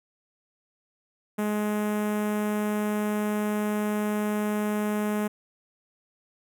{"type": "tone with notch filter", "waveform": "sawtooth", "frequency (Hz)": 210, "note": "G#3", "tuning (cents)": 19, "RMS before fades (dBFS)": -27, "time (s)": [1.38, 5.28], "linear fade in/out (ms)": 10, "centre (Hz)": 4400, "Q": 0.61, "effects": []}